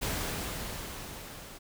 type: noise with level ramp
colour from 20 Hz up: pink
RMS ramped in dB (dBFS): -32 to -47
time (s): 0.01-1.59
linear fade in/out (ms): 20
effects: none